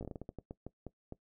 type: slowing click train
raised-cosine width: 2 ms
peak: -29 dBFS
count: 13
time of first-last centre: 0.01-1.124 s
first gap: 17 ms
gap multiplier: 1.28
effects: noise-tail reverb RT60 0.1 s tail -19 dB re dry